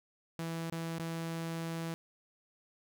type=tone with dropouts; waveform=sawtooth; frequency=165 Hz; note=E3; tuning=2 cents sharp; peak=-32 dBFS; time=0.39-1.94 s; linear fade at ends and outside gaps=0 ms; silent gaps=0.7-0.723 / 0.985-0.996 s; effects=none